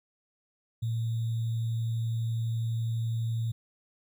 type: tone with sample-and-hold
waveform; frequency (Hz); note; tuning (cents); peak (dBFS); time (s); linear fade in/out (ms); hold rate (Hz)
sine; 114; A#2; -38; -27; 0.82-3.52; 10; 3675
effects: none